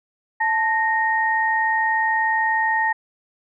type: tone pair together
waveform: sine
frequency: 880 / 1856.6 Hz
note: A5 / A#6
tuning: 0 / -7 cents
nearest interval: octave + minor second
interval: 1293 cents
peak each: -20 dBFS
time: 0.4-2.93 s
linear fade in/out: 10 ms
effects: none